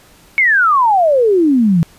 sine exponential sweep, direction down, 2241 to 157.2 Hz, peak -8 dBFS, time 0.38-1.83 s, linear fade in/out 0 ms, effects pink hiss -46 dBFS RMS until 1.98 s + resampled to 32000 Hz

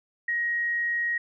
sine tone, 1887 Hz, A#6, 21 cents sharp, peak -24 dBFS, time 0.28-1.18 s, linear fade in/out 5 ms, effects none

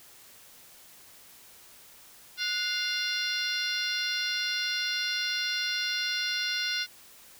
harmonic tone with a mistuned harmonic, 698.5 Hz, F5, in tune, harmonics 2 / 3 / 4 / 5 / 6 / 7 / 8, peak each -34 / -36 / -36 / -35 / -34 / -38 / -38 dBFS, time 2.37-6.87 s, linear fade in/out 50 ms, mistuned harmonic 2, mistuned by +87 cents, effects white hiss -53 dBFS RMS until 7.39 s

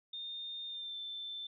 sine tone with pitch glide, 3640 to 3543 Hz, A#7 to A7, -42 to +11 cents, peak -40 dBFS, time 0.13-1.47 s, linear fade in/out 5 ms, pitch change -47 cents, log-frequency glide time 0.67-0.97 s, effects none

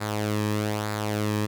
sawtooth tone with flanger, 105.6 Hz, G#2, 29 cents sharp, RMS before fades -27 dBFS, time 0-1.47 s, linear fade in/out 20 ms, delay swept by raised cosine 0.33 to 1.43 ms, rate 1.1 Hz, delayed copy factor -0.55, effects none

